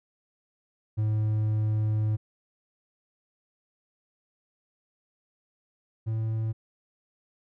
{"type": "tone pair in turn", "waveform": "triangle", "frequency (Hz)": [107.7, 110.98], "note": ["A2", "A2"], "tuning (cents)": [-37, 15], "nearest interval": "minor second", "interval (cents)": 52, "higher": "second", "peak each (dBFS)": [-21, -24], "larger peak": "first", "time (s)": [[0.97, 2.17], [6.06, 6.53]], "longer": "first", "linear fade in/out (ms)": 20, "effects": []}